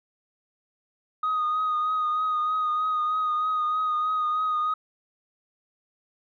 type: tone with vibrato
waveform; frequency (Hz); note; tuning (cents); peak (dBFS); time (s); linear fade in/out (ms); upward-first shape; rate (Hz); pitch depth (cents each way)
sine; 1244.5; D#6; 0; -21; 1.23-4.74; 5; triangle; 3.2; 30
effects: tanh soft clip ceiling -20 dBFS